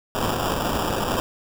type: noise with sample-and-hold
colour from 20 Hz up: blue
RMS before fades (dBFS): -24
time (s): 0.15-1.2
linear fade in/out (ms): 0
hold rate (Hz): 2100
effects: none